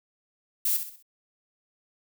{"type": "noise with echo", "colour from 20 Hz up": "violet", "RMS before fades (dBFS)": -25, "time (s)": [0.65, 0.77], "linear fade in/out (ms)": 5, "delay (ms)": 64, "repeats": 4, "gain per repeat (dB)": -8, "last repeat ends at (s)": 1.026, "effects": []}